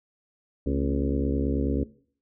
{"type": "harmonic tone with a mistuned harmonic", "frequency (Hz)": 69.3, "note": "C#2", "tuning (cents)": 0, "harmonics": [1, 2, 3, 4, 5, 6, 7, 8], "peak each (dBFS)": [-28, -32, -33, -28, -35, -33, -36, -41], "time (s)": [0.66, 1.84], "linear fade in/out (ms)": 5, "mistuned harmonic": 3, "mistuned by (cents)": 110, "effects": ["noise-tail reverb RT60 0.5 s tail -19 dB re dry"]}